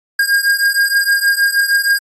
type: beating tone pair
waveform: square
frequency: 1616 / 1622.4 Hz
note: G#6 / G#6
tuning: -48 / -41 cents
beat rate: 6.4 Hz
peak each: -14 / -16 dBFS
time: 0.19-1.99 s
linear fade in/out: 5 ms
effects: AAC 48 kbps